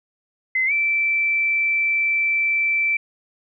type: tone with pitch glide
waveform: sine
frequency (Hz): 2053 to 2331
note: C7 to D7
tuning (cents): -33 to -14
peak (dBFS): -17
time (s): 0.55-2.97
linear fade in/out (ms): 5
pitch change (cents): +219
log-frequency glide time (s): 0.66-0.72
effects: none